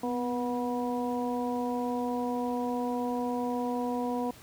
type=harmonic tone with a mistuned harmonic; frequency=243.6 Hz; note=B3; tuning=24 cents flat; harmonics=1 / 2 / 3 / 4; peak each=-31 / -34 / -36 / -37 dBFS; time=0.03-4.31 s; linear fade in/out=5 ms; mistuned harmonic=1; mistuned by=+34 cents; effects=pink hiss -52 dBFS RMS until 4.42 s + high-pass 60 Hz 12 dB/octave